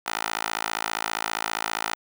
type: tone with high-pass filter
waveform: 10% pulse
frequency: 55 Hz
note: A1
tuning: in tune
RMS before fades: -29 dBFS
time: 0.06-1.95 s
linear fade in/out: 5 ms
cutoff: 1000 Hz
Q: 1.2
effects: none